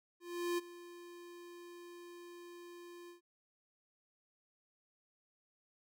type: tone with ADSR envelope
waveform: square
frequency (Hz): 348.4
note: F4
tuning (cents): -4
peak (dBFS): -33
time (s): 0.2-3.21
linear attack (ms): 380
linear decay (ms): 21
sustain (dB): -18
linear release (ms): 120
effects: none